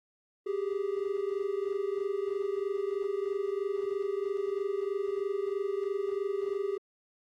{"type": "tone pair together", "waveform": "triangle", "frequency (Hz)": [388.3, 411.4], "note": ["G4", "G#4"], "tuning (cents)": [-16, -16], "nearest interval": "minor second", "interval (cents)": 100, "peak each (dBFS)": [-30, -31], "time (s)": [0.46, 6.78], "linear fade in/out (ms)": 10, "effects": ["AAC 48 kbps"]}